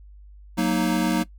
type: chord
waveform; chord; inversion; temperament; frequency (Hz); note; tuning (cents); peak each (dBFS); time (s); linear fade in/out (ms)
square; D# minor; first; equal; 185 / 233.1 / 311.1; F#3 / A#3 / D#4; 0 / 0 / 0; -25; 0.57-1.24; 20
effects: noise-tail reverb RT60 0.1 s tail -19 dB re dry + added 50 Hz sine -43 dBFS peak until 1.38 s